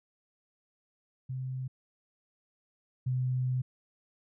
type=tone pair in turn; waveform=sine; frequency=129.8 / 127.5 Hz; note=C3 / C3; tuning=-13 / -44 cents; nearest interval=unison; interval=31 cents; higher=first; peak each=-33 / -27 dBFS; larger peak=second; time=1.29-1.68 / 3.06-3.62 s; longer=second; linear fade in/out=10 ms; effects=none